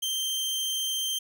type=tone; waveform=sawtooth; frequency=3143 Hz; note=G7; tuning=4 cents sharp; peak=-24 dBFS; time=0.02-1.19 s; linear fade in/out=10 ms; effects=none